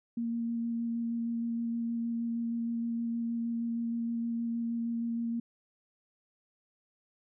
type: tone with vibrato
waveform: sine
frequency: 232.5 Hz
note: A#3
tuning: 4 cents flat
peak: -30 dBFS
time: 0.17-5.4 s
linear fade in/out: 5 ms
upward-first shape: square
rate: 6.4 Hz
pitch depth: 8 cents each way
effects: none